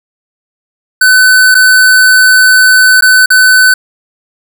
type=tone with dropouts; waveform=square; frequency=1510 Hz; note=F#6; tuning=35 cents sharp; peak=-3 dBFS; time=1.01-3.74 s; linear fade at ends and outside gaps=5 ms; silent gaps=1.545-1.55 / 3.009-3.022 / 3.26-3.303 s; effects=none